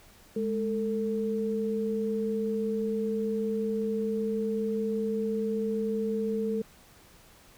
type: tone pair together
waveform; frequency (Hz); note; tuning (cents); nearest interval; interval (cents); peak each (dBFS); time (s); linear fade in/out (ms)
sine; 209.8 / 447.4; G#3 / A4; +18 / +29; octave + minor second; 1311; -30 / -29; 0.36-6.62; 5
effects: pink hiss -56 dBFS RMS until 7.57 s